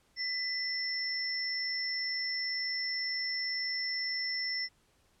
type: tone pair together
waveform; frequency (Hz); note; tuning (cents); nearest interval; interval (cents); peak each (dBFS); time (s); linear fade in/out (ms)
sine; 2000 / 5361; B6 / E8; +21 / +28; octave + perfect fourth; 1707; -36 / -33; 0.16-4.69; 50
effects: pink hiss -69 dBFS RMS until 5.2 s + low-pass 11000 Hz 12 dB/octave